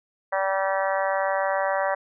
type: harmonic tone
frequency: 193.1 Hz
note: G3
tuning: 26 cents flat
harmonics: 3 / 4 / 5 / 6 / 7 / 8 / 9 / 10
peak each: -25 / -28 / -30 / -32 / -37 / -33 / -35 / -34 dBFS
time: 0.32-1.95 s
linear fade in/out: 10 ms
effects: none

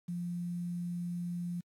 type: tone with quantisation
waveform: sine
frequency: 174.61 Hz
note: F3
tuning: in tune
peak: -34 dBFS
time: 0.08-1.61 s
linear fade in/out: 10 ms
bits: 10
effects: AAC 64 kbps

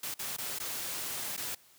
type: noise with dropouts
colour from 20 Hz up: white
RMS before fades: -37 dBFS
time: 0.03-1.55 s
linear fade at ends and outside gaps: 5 ms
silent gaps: 0.142-0.191 / 0.366-0.383 / 0.588-0.599 / 1.366-1.375 s
effects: white hiss -61 dBFS RMS until 1.78 s + high-pass 80 Hz 12 dB/octave

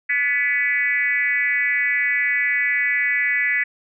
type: tone with frequency modulation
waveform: sine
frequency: 1988 Hz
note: B6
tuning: 11 cents sharp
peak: -17 dBFS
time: 0.09-3.64 s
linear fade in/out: 10 ms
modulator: 264 Hz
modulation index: 1.1
effects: none

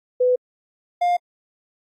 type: tone pair in turn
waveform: sine / triangle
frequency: 500 / 705.6 Hz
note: B4 / F5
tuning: +21 / +18 cents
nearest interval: tritone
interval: 597 cents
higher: second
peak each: -14 dBFS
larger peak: neither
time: 0.2-0.36 / 1.01-1.17 s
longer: neither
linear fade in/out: 10 ms
effects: AAC 48 kbps

